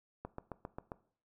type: click train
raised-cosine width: 1 ms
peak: -27 dBFS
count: 6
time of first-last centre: 0.25-0.918 s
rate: 7.48 Hz
effects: noise-tail reverb RT60 0.5 s tail -18 dB re dry